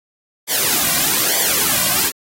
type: noise with flanger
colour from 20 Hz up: white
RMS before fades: -17 dBFS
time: 0.47-2.12 s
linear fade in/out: 50 ms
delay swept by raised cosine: 0.73 to 2.33 ms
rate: 1.1 Hz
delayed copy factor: -0.9
effects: AAC 48 kbps